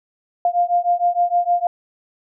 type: beating tone pair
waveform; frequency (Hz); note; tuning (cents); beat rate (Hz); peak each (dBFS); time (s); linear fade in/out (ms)
sine; 698.5 / 705; F5 / F5; 0 / +16; 6.5; -18; 0.45-1.67; 2
effects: none